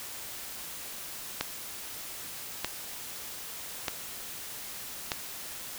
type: click train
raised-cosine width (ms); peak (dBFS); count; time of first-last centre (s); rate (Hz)
0.2; -11; 4; 1.41-5.118; 0.809
effects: white hiss -41 dBFS RMS until 5.78 s